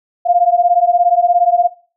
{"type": "beating tone pair", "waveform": "sine", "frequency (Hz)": [693, 710], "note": ["F5", "F5"], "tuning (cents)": [-14, 28], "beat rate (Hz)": 17, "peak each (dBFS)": -12, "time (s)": [0.25, 1.68], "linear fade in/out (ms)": 20, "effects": ["noise-tail reverb RT60 0.4 s tail -18 dB re dry"]}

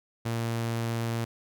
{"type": "tone", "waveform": "sawtooth", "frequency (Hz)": 115.6, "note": "A#2", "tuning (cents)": -14, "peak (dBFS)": -24, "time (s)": [0.25, 1.25], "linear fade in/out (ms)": 10, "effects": []}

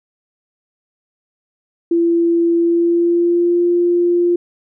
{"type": "tone with pitch glide", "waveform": "sine", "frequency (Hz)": [338.4, 348.7], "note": ["E4", "F4"], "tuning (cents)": [45, -3], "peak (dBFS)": -11, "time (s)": [1.91, 4.36], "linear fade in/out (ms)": 5, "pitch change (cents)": 52, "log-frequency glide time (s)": [2.57, 3.65], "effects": []}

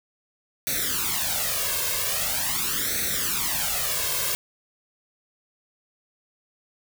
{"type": "noise with flanger", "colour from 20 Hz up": "white", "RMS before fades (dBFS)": -26, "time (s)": [0.67, 4.35], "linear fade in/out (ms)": 0, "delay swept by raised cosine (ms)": [0.49, 1.89], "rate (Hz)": 0.43, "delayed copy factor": 0.85, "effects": []}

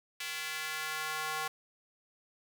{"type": "tone with high-pass filter sweep", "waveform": "square", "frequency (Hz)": 155.56, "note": "D#3", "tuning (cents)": 0, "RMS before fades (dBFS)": -37, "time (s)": [0.2, 1.48], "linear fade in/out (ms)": 5, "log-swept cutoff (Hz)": [2300, 980], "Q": 1.4, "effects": []}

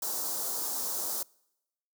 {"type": "band-stop noise", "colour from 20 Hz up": "white", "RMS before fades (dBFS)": -33, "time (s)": [0.02, 1.23], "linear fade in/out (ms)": 5, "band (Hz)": [1200, 4800], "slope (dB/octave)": 24, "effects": ["noise-tail reverb RT60 0.9 s tail -26 dB re dry", "high-pass 300 Hz 12 dB/octave"]}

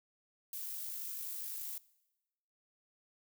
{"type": "noise with amplitude modulation", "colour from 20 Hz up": "violet", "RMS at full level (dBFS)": -41, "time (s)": [0.53, 1.78], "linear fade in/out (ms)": 2, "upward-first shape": "sine", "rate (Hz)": 51.8, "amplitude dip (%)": 25, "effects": ["noise-tail reverb RT60 1.0 s tail -21 dB re dry"]}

